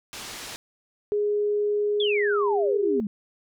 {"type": "low-pass noise", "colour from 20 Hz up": "white", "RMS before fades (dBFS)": -38, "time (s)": [0.13, 0.56], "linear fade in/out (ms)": 0, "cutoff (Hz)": 6300, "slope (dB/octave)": 12}
{"type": "tone with pitch glide", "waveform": "sine", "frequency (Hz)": [414.9, 405.7], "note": ["G#4", "G#4"], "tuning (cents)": [-2, -41], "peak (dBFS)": -21, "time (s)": [1.12, 3], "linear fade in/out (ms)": 0, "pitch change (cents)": -39, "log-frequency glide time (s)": [2.05, 2.64]}
{"type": "exponential sweep", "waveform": "sine", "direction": "down", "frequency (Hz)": [3520, 196], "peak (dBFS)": -25, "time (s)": [2, 3.07], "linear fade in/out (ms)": 2}
{"effects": []}